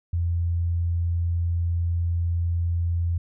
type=tone; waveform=sine; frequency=85.4 Hz; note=F2; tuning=38 cents flat; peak=-21 dBFS; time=0.13-3.18 s; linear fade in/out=5 ms; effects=none